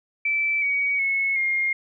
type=tone with pitch steps; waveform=sine; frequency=2322 / 2256 / 2192 / 2129 Hz; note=D7 / C#7 / C#7 / C7; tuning=-20 / +30 / -20 / +30 cents; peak=-20 dBFS; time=0.25-1.73 s; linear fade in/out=5 ms; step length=370 ms; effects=none